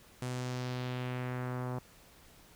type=tone with low-pass filter sweep; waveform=sawtooth; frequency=125.7 Hz; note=B2; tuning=31 cents sharp; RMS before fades=-37 dBFS; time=0.22-1.79 s; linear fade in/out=2 ms; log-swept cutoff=9600 to 1000 Hz; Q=1.5; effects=pink hiss -59 dBFS RMS until 2.55 s